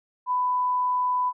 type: tone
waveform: sine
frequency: 997 Hz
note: B5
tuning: 16 cents sharp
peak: -21 dBFS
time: 0.26-1.33 s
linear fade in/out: 50 ms
effects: none